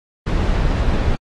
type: noise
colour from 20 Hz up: brown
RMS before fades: -17 dBFS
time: 0.26-1.16 s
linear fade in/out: 10 ms
effects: low-pass 5000 Hz 12 dB/octave + AAC 32 kbps